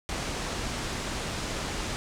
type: low-pass noise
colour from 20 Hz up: pink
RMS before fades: -33 dBFS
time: 0.09-1.96 s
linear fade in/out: 0 ms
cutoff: 8300 Hz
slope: 24 dB/octave
effects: none